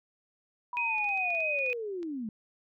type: linear sweep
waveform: sine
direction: down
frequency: 987.8 to 206 Hz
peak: -33 dBFS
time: 0.73-2.29 s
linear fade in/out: 2 ms
type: tone with vibrato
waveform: sine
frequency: 2489 Hz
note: D#7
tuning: in tune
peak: -28 dBFS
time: 0.77-1.73 s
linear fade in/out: 0 ms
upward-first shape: sine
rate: 3.2 Hz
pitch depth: 17 cents each way
type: clicks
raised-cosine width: 0.2 ms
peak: -34 dBFS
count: 11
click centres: 0.983 / 1.044 / 1.09 / 1.175 / 1.304 / 1.35 / 1.404 / 1.589 / 1.663 / 1.701 / 2.03 s
effects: none